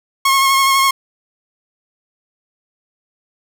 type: tone with vibrato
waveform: sawtooth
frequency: 1085 Hz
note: C#6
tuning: 37 cents flat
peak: -7 dBFS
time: 0.25-0.91 s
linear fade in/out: 5 ms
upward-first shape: sine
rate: 12 Hz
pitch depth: 22 cents each way
effects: none